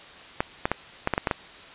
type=clicks; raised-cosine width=0.5 ms; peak=-7 dBFS; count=8; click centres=0.405 / 0.655 / 0.716 / 1.074 / 1.137 / 1.179 / 1.272 / 1.312 s; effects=white hiss -45 dBFS RMS until 1.74 s + resampled to 8000 Hz